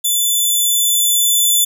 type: tone with level ramp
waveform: 10% pulse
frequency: 3498 Hz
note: A7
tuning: 11 cents flat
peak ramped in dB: -6 to -3 dBFS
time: 0.04-1.65 s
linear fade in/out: 10 ms
effects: none